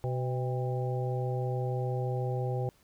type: harmonic tone with a mistuned harmonic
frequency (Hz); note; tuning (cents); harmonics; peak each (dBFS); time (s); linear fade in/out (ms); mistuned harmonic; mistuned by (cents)
126.1; B2; +36; 1 / 3 / 4 / 5 / 6; -30 / -38 / -37 / -45 / -40; 0.04-2.69; 0; 6; +90
effects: pink hiss -65 dBFS RMS until 2.83 s